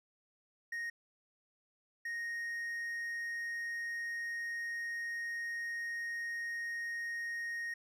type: tone bursts at uneven times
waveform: triangle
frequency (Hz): 1864.7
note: A#6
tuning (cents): 0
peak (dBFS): -35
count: 2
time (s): 0.72-0.9 / 2.05-7.74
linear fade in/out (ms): 5
effects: none